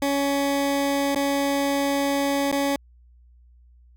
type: tone with dropouts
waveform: 20% pulse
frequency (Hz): 280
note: C#4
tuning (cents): +18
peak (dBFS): -16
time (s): 0.02-2.76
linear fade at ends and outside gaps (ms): 2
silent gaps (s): 1.148-1.159 / 2.515-2.525
effects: added 60 Hz sine -50 dBFS peak until 3.96 s